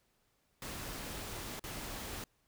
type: noise with dropouts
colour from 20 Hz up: pink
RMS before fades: -43 dBFS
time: 0.62-2.24 s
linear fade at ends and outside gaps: 2 ms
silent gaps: 1.595-1.639 s
effects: pink hiss -75 dBFS RMS until 2.47 s